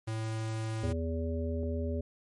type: tone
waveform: square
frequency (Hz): 110.9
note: A2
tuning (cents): +14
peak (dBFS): -33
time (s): 0.07-0.93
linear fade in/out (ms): 10
type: harmonic tone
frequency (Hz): 82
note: E2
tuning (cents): -9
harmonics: 1 / 3 / 5 / 7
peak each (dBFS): -32 / -37 / -39 / -40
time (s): 0.83-2.01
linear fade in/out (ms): 5
type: click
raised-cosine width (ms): 2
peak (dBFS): -31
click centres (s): 1.633
effects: MP3 48 kbps